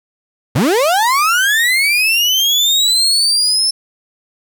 35% pulse linear sweep, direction up, 100.1 to 5320 Hz, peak -9 dBFS, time 0.55-3.71 s, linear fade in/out 10 ms, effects 8-bit

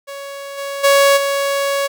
sawtooth tone with level steps, 558 Hz, C#5, 11 cents sharp, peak -24 / -19 / -5 / -12 dBFS, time 0.07-1.88 s, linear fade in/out 20 ms, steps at 0.57 / 0.83 / 1.16 s, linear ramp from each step 20 ms, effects none

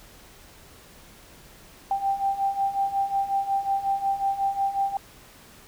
sine beating tone pair, 784 / 789.5 Hz, G5 / G5, 0 / +12 cents, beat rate 5.5 Hz, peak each -28 / -24 dBFS, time 1.91-4.97 s, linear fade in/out 2 ms, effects pink hiss -50 dBFS RMS until 5.67 s

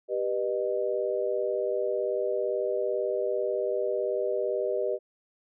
sine chord, G augmented, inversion none, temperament just, 392 / 490 / 612.5 Hz, G4 / B4 / D#5, 0 / -14 / -27 cents, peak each -30 dBFS, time 0.08-4.99 s, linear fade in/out 50 ms, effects none

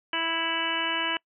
harmonic tone with a mistuned harmonic, 329.6 Hz, E4, in tune, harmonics 1 / 2 / 3 / 4 / 5 / 6 / 7 / 8 / 9, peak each -37 / -38 / -33 / -38 / -32 / -38 / -35 / -36 / -30 dBFS, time 0.13-1.17 s, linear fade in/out 2 ms, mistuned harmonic 7, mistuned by -20 cents, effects noise-tail reverb RT60 0.1 s tail -26 dB re dry

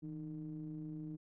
triangle ring-modulated tone, 73.42 Hz, D2, in tune, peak -37 dBFS, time 0.02-1.17 s, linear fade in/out 20 ms, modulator 234 Hz, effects none

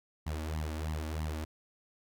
sawtooth tone with flanger, 77.78 Hz, D#2, in tune, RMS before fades -36 dBFS, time 0.26-1.45 s, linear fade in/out 10 ms, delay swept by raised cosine 0.97 to 3.57 ms, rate 3.1 Hz, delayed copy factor +0.8, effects none

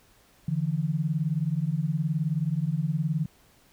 sine beating tone pair, 146.83 / 165.83 Hz, D3 / E3, 0 / +11 cents, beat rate 19 Hz, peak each -27 dBFS, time 0.48-3.26 s, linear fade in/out 5 ms, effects pink hiss -60 dBFS RMS until 3.72 s

